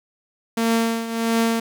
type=tone with tremolo; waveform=sawtooth; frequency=228.3 Hz; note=A#3; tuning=36 cents flat; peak=-12 dBFS; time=0.57-1.6 s; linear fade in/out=5 ms; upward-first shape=triangle; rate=1.5 Hz; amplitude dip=75%; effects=8-bit